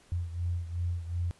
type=beating tone pair; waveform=sine; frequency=86.2 / 88.9 Hz; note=F2 / F2; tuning=-22 / +31 cents; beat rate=2.7 Hz; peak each=-31 / -36 dBFS; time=0.12-1.31 s; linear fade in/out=0 ms; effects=pink hiss -61 dBFS RMS until 1.39 s + resampled to 24000 Hz